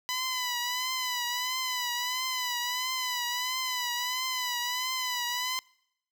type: tone with vibrato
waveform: 10% pulse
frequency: 999 Hz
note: B5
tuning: 20 cents sharp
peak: -21 dBFS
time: 0.09-5.59 s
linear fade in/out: 0 ms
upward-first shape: triangle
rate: 1.5 Hz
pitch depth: 68 cents each way
effects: noise-tail reverb RT60 0.8 s tail -26 dB re dry